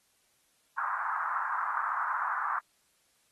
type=band-pass noise; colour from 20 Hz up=pink; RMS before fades=-32 dBFS; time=0.78-2.59 s; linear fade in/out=2 ms; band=940 to 1500 Hz; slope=48 dB/octave; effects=white hiss -70 dBFS RMS until 3.31 s + AAC 32 kbps